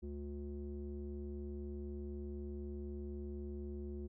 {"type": "tone with low-pass filter", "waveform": "square", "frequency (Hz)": 72, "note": "D2", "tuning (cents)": -34, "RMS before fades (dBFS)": -44, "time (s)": [0.02, 4.08], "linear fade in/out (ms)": 20, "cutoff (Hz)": 320, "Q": 8.3, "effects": []}